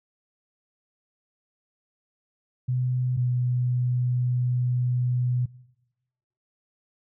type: tone pair in turn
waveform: sine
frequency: 126.1 / 124.15 Hz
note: B2 / B2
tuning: +36 / +9 cents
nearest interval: unison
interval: 27 cents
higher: first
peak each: -22 / -21 dBFS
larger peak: second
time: 2.68-3.17 / 3.17-5.46 s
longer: second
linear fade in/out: 10 ms
effects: noise-tail reverb RT60 1.0 s tail -22 dB re dry